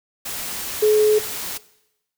sine tone in noise, 426.4 Hz, G#4, 46 cents sharp, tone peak -12 dBFS, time 0.82-1.19 s, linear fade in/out 10 ms, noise white, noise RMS -29 dBFS, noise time 0.25-1.58 s, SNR +14 dB, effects noise-tail reverb RT60 0.9 s tail -19 dB re dry

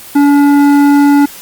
sine tone with hard clipping, 285.8 Hz, D4, 47 cents flat, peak -6 dBFS, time 0.15-1.26 s, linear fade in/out 10 ms, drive 11 dB, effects white hiss -31 dBFS RMS until 1.41 s + Opus 24 kbps

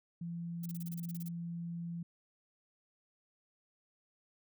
sine tone, 170 Hz, F3, 46 cents flat, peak -38 dBFS, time 0.21-2.03 s, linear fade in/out 5 ms
violet noise bursts, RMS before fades -48 dBFS, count 12, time 0.63-1.286 s, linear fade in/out 5 ms, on 29 ms, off 28 ms
effects none

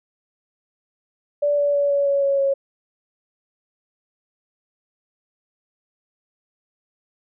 sine tone with pitch steps, 581 / 575.7 / 570.4 / 565.1 / 559.9 / 554.8 / 549.7 Hz, D5 / D5 / C#5 / C#5 / C#5 / C#5 / C#5, -19 / -35 / +49 / +33 / +17 / +1 / -15 cents, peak -16 dBFS, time 1.42-2.54 s, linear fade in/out 10 ms, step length 160 ms, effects none

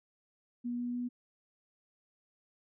sine tone with pitch steps, 241.6 / 243.1 / 244.7 Hz, B3 / B3 / B3, -38 / -27 / -16 cents, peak -33 dBFS, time 0.64-1.09 s, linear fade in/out 20 ms, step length 150 ms, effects none

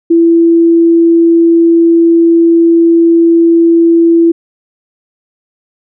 sine tone, 334.5 Hz, E4, 25 cents sharp, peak -3 dBFS, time 0.1-4.32 s, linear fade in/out 10 ms, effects none

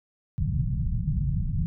white low-pass noise, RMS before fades -26 dBFS, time 0.38-1.66 s, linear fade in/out 0 ms, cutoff 170 Hz, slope 48 dB/octave, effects none

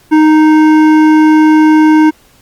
sine tone with hard clipping, 310.2 Hz, D#4, 5 cents flat, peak -5 dBFS, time 0.11-2.11 s, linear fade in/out 20 ms, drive 12 dB, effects pink hiss -46 dBFS RMS until 2.41 s + Opus 48 kbps

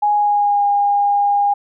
sine tone with pitch glide, 830.6 to 812.1 Hz, G#5 to G#5, 0 to -39 cents, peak -12 dBFS, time 0.02-1.54 s, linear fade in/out 10 ms, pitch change -39 cents, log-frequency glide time 0.14-0.65 s, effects none

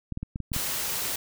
clicks, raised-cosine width 5 ms, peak -19 dBFS, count 7, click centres 0.123 / 0.174 / 0.23 / 0.359 / 0.403 / 0.518 / 0.564 s
white noise, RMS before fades -30 dBFS, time 0.53-1.16 s, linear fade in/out 5 ms
effects none

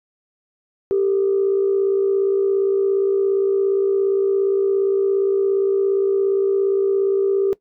sine tone pair together, 392 / 449.3 Hz, G4 / A4, 0 / +36 cents, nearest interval major second, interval 236 cents, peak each -15 / -23 dBFS, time 0.91-7.53 s, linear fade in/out 0 ms, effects noise-tail reverb RT60 0.1 s tail -19 dB re dry + tanh soft clip ceiling -9 dBFS

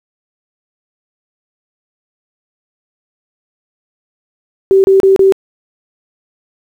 sine tone bursts, 386.2 Hz, G4, 26 cents flat, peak -4 dBFS, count 4, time 4.71-5.323 s, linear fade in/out 0 ms, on 130 ms, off 31 ms, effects 7-bit

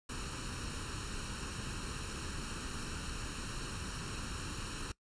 pink noise with comb filter, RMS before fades -41 dBFS, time 0.09-4.92 s, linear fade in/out 5 ms, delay 0.72 ms, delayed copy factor +0.7, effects noise-tail reverb RT60 0.1 s tail -21 dB re dry + resampled to 22050 Hz

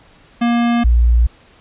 square / sine tone pair in turn, 236.5 / 58.8 Hz, A#3 / A#1, +25 / +16 cents, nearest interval 2 octaves, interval 2409 cents, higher first, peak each -13 / -8 dBFS, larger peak second, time 0.41-0.84 / 0.84-1.27 s, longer neither, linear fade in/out 10 ms, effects pink hiss -48 dBFS RMS until 1.6 s + resampled to 8000 Hz

